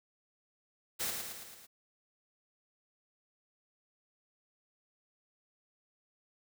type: noise with echo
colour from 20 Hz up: white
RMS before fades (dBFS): -35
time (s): 0.99-1.12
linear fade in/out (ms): 20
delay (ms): 110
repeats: 5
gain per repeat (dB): -4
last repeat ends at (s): 1.67
effects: none